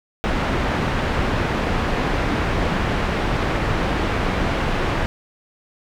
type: low-pass noise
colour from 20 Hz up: pink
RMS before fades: -21 dBFS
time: 0.24-5.06 s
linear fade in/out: 0 ms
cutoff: 2300 Hz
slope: 12 dB/octave
effects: none